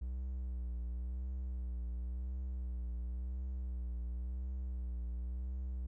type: tone with vibrato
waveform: triangle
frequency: 61.7 Hz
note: B1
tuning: 1 cent flat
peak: -35 dBFS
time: 0.01-5.87 s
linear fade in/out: 10 ms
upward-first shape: triangle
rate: 0.94 Hz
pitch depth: 72 cents each way
effects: none